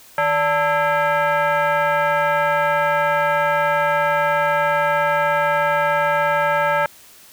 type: tone with frequency modulation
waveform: sine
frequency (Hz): 155.56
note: D#3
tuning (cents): 0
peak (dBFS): -15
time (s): 0.18-6.86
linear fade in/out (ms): 2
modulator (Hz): 736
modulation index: 2.2
effects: white hiss -46 dBFS RMS until 7.32 s